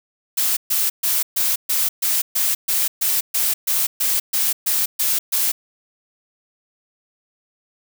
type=noise bursts; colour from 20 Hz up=blue; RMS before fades=-19 dBFS; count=16; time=0.37-5.52 s; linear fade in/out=10 ms; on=200 ms; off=130 ms; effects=none